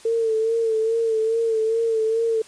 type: tone with vibrato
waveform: sine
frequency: 449.3 Hz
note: A4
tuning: 36 cents sharp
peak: -18 dBFS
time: 0.05-2.42 s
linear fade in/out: 5 ms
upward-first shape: sine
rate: 2.4 Hz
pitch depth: 41 cents each way
effects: white hiss -47 dBFS RMS until 2.47 s + resampled to 22050 Hz